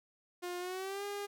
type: tone with pitch glide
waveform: sawtooth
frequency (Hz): 355.4 to 405.9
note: F4 to G#4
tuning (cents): +30 to -40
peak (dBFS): -34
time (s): 0.42-1.27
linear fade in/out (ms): 20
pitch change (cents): +230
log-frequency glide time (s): 0.59-1.04
effects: none